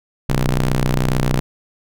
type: ring-modulated tone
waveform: sawtooth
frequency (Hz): 62.2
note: B1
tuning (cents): +13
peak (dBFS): -8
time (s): 0.29-1.4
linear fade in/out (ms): 0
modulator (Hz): 75.7
effects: none